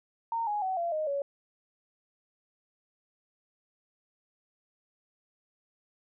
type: tone with pitch steps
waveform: sine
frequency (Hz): 918 / 832.1 / 754.3 / 683.8 / 619.8 / 561.8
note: A#5 / G#5 / F#5 / F5 / D#5 / C#5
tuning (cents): -27 / +3 / +33 / -37 / -7 / +23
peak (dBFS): -28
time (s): 0.32-1.22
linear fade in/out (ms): 2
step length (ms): 150
effects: none